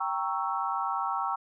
sine chord, G diminished seventh, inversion none, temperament equal with one note detuned, 784 / 932.3 / 1108.7 / 1323.1 Hz, G5 / Bb5 / Db6 / Fb6, 0 / 0 / 0 / +6 cents, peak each -33 dBFS, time 0-1.36 s, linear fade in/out 10 ms, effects none

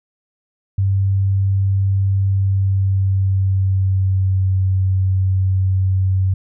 sine tone with pitch glide, 97.4 to 94.63 Hz, G2 to F#2, -11 to +39 cents, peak -13 dBFS, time 0.78-6.34 s, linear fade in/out 5 ms, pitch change -50 cents, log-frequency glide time 2.26-4.55 s, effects none

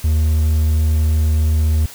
triangle tone, 77.78 Hz, D#2, in tune, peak -10 dBFS, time 0.04-1.86 s, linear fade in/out 5 ms, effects white hiss -37 dBFS RMS until 1.94 s

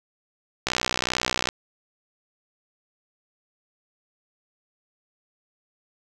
click train, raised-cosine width 0.2 ms, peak -5 dBFS, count 52, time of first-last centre 0.67-1.489 s, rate 62.3 Hz, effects none

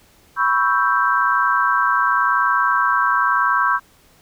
sine chord, C# half-diminished seventh, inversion third, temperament equal, 987.8 / 1108.7 / 1318.5 / 1568 Hz, B5 / C#6 / E6 / G6, 0 / 0 / 0 / 0 cents, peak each -21 / -19 / -21 / -19 dBFS, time 0.36-3.8 s, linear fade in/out 50 ms, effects pink hiss -53 dBFS RMS until 4.21 s

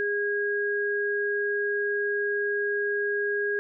sine tone pair together, 409.8 / 1639 Hz, G#4 / G#6, -23 / -23 cents, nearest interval 2 octaves, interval 2400 cents, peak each -27 dBFS, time 0-3.59 s, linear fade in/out 0 ms, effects none

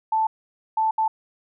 sine tone bursts at uneven times, 880 Hz, A5, in tune, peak -18 dBFS, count 3, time 0.12-0.27 / 0.77-0.91 / 0.98-1.08 s, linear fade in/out 5 ms, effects none

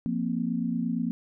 sine chord, F suspended fourth, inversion none, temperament equal, 174.61 / 233.1 / 261.6 Hz, F3 / Bb3 / C4, 0 / 0 / 0 cents, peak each -31 / -28 / -32 dBFS, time 0.06-1.11 s, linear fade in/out 0 ms, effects none

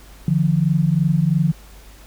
sine tone pair together, 148.6 / 171.6 Hz, D3 / F3, +21 / -30 cents, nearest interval major second, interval 249 cents, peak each -17 dBFS, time 0.28-1.52 s, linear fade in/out 2 ms, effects added 50 Hz sine -42 dBFS peak until 2.06 s + pink hiss -47 dBFS RMS until 2.06 s

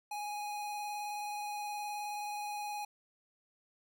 square tone with vibrato, 830.6 Hz, G#5, in tune, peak -38 dBFS, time 0.11-2.85 s, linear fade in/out 5 ms, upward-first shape triangle, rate 19 Hz, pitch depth 17 cents each way, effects none

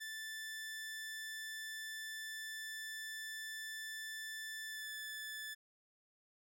sawtooth tone with pitch glide, 1760 to 1741.8 Hz, A6 to A6, 0 to -18 cents, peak -40 dBFS, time 0-5.55 s, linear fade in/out 20 ms, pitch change -18 cents, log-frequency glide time 4.66-4.92 s, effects none

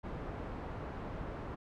pink low-pass noise, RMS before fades -42 dBFS, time 0.03-1.56 s, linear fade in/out 20 ms, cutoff 1200 Hz, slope 12 dB/octave, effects none

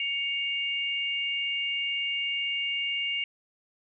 sine tone pair together, 2231 / 2811 Hz, C#7 / F7, +11 / +11 cents, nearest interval major third, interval 400 cents, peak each -31 / -29 dBFS, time 0-3.24 s, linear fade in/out 2 ms, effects none

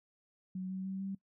sine tone with pitch steps, 186.1 / 188.81 / 191.55 / 194.34 Hz, F#3 / F#3 / G3 / G3, +10 / +35 / -40 / -15 cents, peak -36 dBFS, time 0.55-1.15 s, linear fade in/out 5 ms, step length 150 ms, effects noise-tail reverb RT60 0.1 s tail -21 dB re dry

